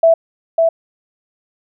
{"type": "tone with echo", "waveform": "sine", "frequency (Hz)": 659.3, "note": "E5", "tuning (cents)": 0, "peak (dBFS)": -6, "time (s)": [0.03, 0.14], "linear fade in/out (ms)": 5, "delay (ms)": 550, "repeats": 1, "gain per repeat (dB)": -3, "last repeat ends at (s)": 0.69, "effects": []}